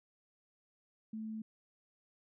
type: tone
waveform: sine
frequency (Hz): 219.1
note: A3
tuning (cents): -7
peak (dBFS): -39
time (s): 1.13-1.42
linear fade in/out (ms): 5
effects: none